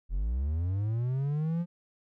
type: linear sweep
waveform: triangle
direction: up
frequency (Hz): 40.09 to 175.7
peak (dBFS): -25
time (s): 0.09-1.66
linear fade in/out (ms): 50
effects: none